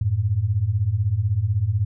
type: beating tone pair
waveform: sine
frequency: 92 / 108 Hz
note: F#2 / A2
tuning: -9 / -32 cents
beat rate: 16 Hz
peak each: -23 / -20 dBFS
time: 0.01-1.85 s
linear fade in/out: 5 ms
effects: none